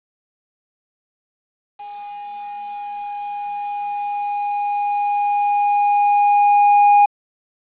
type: tone with level ramp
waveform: triangle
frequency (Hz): 820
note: G#5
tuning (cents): -22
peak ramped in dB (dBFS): -29 to -6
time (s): 1.79-7.06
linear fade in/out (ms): 10
effects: resampled to 8000 Hz + 8-bit